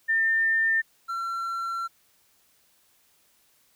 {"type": "tone pair in turn", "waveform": ["sine", "triangle"], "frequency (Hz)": [1802, 1357.8], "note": ["A6", "F6"], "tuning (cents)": [41, -49], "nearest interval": "perfect fourth", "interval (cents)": 490, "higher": "first", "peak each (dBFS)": [-20, -26], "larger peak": "first", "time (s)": [[0.08, 0.82], [1.08, 1.88]], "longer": "second", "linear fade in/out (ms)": 20, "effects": ["white hiss -64 dBFS RMS until 3.75 s"]}